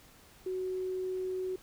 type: tone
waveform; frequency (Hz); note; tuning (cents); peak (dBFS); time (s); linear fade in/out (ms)
sine; 371.8; F#4; +8; -32; 0.46-1.56; 5
effects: pink hiss -58 dBFS RMS until 1.62 s